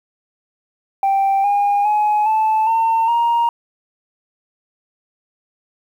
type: tone with pitch steps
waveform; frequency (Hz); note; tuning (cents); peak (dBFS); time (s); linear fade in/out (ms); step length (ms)
sine; 784 / 812.6 / 842.2 / 872.9 / 904.8 / 937.7; G5 / G#5 / G#5 / A5 / A5 / A#5; 0 / -38 / +24 / -14 / +48 / +10; -11; 1.03-3.49; 2; 410
effects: tanh soft clip ceiling -11 dBFS + 8-bit